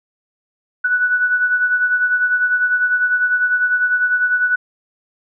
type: beating tone pair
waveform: sine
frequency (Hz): 1480 / 1490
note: F#6 / F#6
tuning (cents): 0 / +12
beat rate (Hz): 10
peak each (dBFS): -14 / -22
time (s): 0.84-4.56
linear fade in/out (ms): 10
effects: none